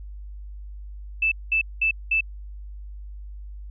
sine tone bursts, 2637 Hz, E7, in tune, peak -18 dBFS, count 4, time 1.22-2.208 s, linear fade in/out 5 ms, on 97 ms, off 200 ms, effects added 50 Hz sine -35 dBFS peak until 3.7 s

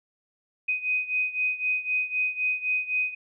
sine beating tone pair, 2502 / 2505.9 Hz, D#7 / D#7, +9 / +12 cents, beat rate 3.9 Hz, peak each -26 / -29 dBFS, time 0.68-3.15 s, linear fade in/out 10 ms, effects none

